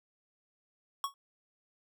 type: tone with exponential decay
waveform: square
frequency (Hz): 1108.7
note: C#6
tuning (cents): 0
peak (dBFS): -28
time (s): 1.04-1.14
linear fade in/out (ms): 1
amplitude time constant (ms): 21
effects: none